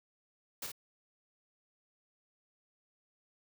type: noise with echo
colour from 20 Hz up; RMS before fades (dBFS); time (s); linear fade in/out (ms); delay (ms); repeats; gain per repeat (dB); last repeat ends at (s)
white; -40; 0.62-0.67; 5; 48; 1; -4; 0.718
effects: none